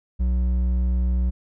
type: tone with hard clipping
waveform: sine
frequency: 61.74 Hz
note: B1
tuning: in tune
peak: -20 dBFS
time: 0.19-1.31 s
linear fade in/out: 20 ms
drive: 6 dB
effects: none